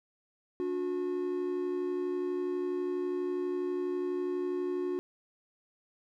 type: tone pair together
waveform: triangle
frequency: 289.9 / 362.1 Hz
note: D4 / F#4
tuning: -22 / -37 cents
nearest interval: major third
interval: 385 cents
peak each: -35 / -29 dBFS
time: 0.6-4.99 s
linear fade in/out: 0 ms
effects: none